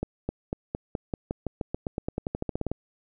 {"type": "accelerating click train", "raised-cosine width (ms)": 2, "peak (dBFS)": -15, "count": 22, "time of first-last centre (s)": [0.03, 2.716], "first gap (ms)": 260, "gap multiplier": 0.92, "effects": []}